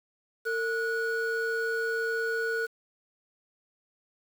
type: tone pair together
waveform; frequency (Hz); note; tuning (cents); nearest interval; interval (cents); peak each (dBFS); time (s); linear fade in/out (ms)
triangle; 453.8 / 1463; A#4 / F#6; -47 / -20; octave + minor sixth; 2027; -28; 0.45-2.67; 20
effects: 8-bit